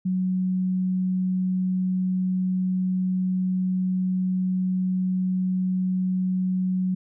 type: tone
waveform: sine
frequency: 185 Hz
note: F#3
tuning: in tune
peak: -21 dBFS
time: 0.05-6.95 s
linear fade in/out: 10 ms
effects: none